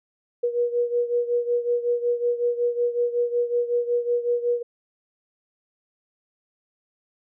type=beating tone pair; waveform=sine; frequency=479.3 / 484.7 Hz; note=A#4 / B4; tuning=+48 / -32 cents; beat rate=5.4 Hz; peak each=-22 / -26 dBFS; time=0.43-4.63 s; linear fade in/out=10 ms; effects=none